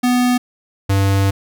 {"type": "tone pair in turn", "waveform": "square", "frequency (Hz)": [247.5, 98.04], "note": ["B3", "G2"], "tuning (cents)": [4, 1], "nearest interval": "octave + major third", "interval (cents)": 1603, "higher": "first", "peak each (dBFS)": -13, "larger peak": "neither", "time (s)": [[0.03, 0.38], [0.89, 1.31]], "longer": "second", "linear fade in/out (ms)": 10, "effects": []}